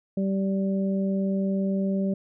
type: harmonic tone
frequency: 194.1 Hz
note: G3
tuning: 17 cents flat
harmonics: 1 / 2 / 3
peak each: -23 / -33 / -33 dBFS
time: 0.17-2.14 s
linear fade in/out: 5 ms
effects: none